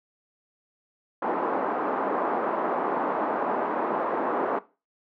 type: band-pass noise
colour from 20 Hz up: white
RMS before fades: -27 dBFS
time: 1.22-4.59 s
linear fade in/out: 5 ms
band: 250 to 1100 Hz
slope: 24 dB/octave
effects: noise-tail reverb RT60 0.3 s tail -18 dB re dry